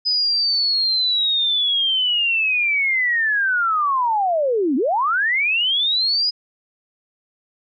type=linear two-way sweep; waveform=sine; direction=down then up; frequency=5020 to 242.6 to 5020 Hz; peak=-16 dBFS; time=0.05-6.31 s; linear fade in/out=20 ms; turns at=4.76 s; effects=none